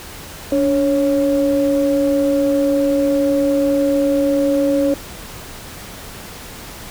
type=tone pair together; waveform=sine; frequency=287.7 / 552.1 Hz; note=D4 / C#5; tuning=-36 / -7 cents; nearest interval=major seventh; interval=1129 cents; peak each=-15 dBFS; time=0.52-4.94 s; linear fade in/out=2 ms; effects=tanh soft clip ceiling -6 dBFS + pink hiss -34 dBFS RMS until 6.9 s